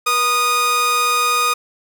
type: tone pair together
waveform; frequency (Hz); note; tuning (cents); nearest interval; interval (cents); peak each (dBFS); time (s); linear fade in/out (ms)
sawtooth; 483 / 1235.5; B4 / D#6; -39 / -13; octave + major third; 1626; -23 / -11; 0.06-1.54; 10
effects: none